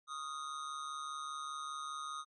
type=tone with amplitude modulation; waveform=square; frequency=1243 Hz; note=D#6; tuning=2 cents flat; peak=-38 dBFS; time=0.07-2.25 s; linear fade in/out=50 ms; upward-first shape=sine; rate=145 Hz; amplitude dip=65%; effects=MP3 48 kbps